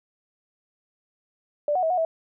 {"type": "tone with pitch steps", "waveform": "sine", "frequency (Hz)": [589, 735, 645, 729, 651], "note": ["D5", "F#5", "E5", "F#5", "E5"], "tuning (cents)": [5, -12, -38, -26, -22], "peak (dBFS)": -20, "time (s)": [1.68, 2.05], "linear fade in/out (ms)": 2, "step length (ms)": 74, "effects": []}